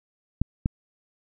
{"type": "clicks", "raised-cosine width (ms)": 5, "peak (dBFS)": [-9, -10], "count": 2, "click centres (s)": [0.416, 0.659], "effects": []}